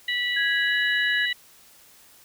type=harmonic tone; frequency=978 Hz; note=B5; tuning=17 cents flat; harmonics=2 / 3 / 4; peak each=-25 / -29 / -31 dBFS; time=0.08-1.33 s; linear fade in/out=5 ms
type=tone with pitch glide; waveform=sine; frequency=1661 to 1684.2 Hz; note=G#6 to G#6; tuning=0 to +24 cents; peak=-23 dBFS; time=0.36-1.26 s; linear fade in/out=10 ms; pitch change=+24 cents; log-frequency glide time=0.64-0.76 s
effects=white hiss -53 dBFS RMS until 2.24 s